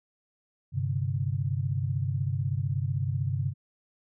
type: chord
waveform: sine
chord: G suspended fourth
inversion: none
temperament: equal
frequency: 98 / 130.81 / 146.83 Hz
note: G2 / C3 / D3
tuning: 0 / 0 / 0 cents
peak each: -30 / -29 / -33 dBFS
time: 0.72-3.54 s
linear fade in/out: 50 ms
effects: none